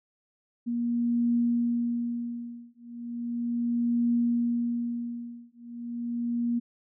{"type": "tone with tremolo", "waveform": "sine", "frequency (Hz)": 237.3, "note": "A#3", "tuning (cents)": 31, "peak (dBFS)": -21, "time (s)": [0.66, 6.6], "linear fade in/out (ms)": 20, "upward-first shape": "triangle", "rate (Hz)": 0.36, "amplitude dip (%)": 100, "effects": []}